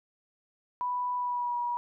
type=tone with pitch glide; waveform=sine; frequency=987.8 to 963.6 Hz; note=B5 to B5; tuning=0 to -43 cents; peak=-28 dBFS; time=0.81-1.77 s; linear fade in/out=0 ms; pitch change=-43 cents; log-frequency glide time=1.16-1.57 s; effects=none